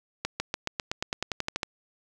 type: accelerating click train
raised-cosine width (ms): 0.2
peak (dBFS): -11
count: 14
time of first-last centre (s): 0.25-1.632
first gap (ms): 150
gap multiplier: 0.94
effects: none